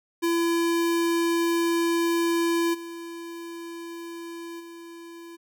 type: tone with level steps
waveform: square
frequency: 337.3 Hz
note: E4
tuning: 40 cents sharp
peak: -22 / -36 / -41 dBFS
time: 0.22-5.37 s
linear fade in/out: 20 ms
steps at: 2.73 / 4.59 s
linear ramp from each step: 20 ms
effects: none